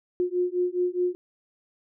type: beating tone pair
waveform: sine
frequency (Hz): 356.1 / 360.9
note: F4 / F#4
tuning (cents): +34 / -43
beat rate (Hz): 4.8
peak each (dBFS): -26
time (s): 0.2-1.15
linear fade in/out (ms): 0
effects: none